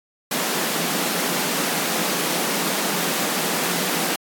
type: high-pass noise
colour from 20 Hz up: pink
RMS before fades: -23 dBFS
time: 0.31-4.16 s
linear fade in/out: 5 ms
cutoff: 160 Hz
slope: 96 dB/octave
effects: AAC 64 kbps